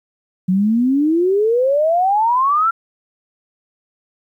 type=exponential sweep; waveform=sine; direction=up; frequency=179.4 to 1378 Hz; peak=-12 dBFS; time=0.48-2.71 s; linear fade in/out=10 ms; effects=9-bit